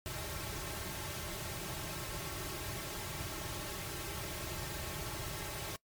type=noise with comb filter; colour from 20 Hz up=pink; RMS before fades=-41 dBFS; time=0.06-5.76 s; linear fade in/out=0 ms; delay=4.1 ms; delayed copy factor=-0.8; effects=noise-tail reverb RT60 0.1 s tail -22 dB re dry + MP3 96 kbps